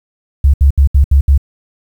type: tone bursts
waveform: sine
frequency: 69.4 Hz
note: C#2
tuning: 3 cents sharp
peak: -4 dBFS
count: 6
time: 0.44-1.378 s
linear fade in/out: 5 ms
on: 98 ms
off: 70 ms
effects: 7-bit